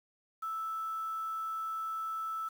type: tone with quantisation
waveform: sine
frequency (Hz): 1315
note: E6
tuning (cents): -5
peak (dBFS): -34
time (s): 0.42-2.49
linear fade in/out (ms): 10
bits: 9
effects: none